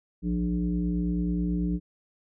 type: tone with frequency modulation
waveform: sine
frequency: 176.9 Hz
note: F3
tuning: 23 cents sharp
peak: -24 dBFS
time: 0.22-1.8 s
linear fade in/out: 50 ms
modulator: 121 Hz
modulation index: 1
effects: none